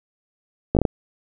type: slowing click train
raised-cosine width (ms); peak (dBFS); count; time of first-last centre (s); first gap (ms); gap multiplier
2; -4; 5; 0.75-0.852; 17; 1.28
effects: none